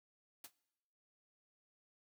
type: noise with exponential decay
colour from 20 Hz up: white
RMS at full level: -45 dBFS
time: 0.44-0.52 s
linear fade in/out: 5 ms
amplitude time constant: 17 ms
effects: noise-tail reverb RT60 1.0 s tail -22 dB re dry